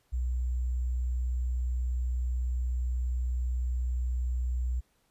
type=tone with sample-and-hold; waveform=sine; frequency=61.74 Hz; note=B1; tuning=in tune; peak=-27 dBFS; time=0.12-4.81 s; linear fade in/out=20 ms; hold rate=7350 Hz; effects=pink hiss -71 dBFS RMS until 5.1 s + resampled to 32000 Hz